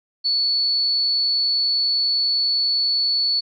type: tone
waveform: sine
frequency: 4435 Hz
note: C#8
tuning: in tune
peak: -17 dBFS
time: 0.24-3.41 s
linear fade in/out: 20 ms
effects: none